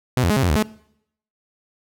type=tone with pitch steps; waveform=sawtooth; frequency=127 / 85.6 / 210.6 / 134.3 / 89.5 / 73.8 / 214.4 Hz; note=B2 / F2 / G#3 / C3 / F2 / D2 / A3; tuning=+49 / -34 / +24 / +46 / +43 / +9 / -45 cents; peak=-12 dBFS; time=0.17-0.625 s; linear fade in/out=0 ms; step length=65 ms; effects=noise-tail reverb RT60 0.7 s tail -21 dB re dry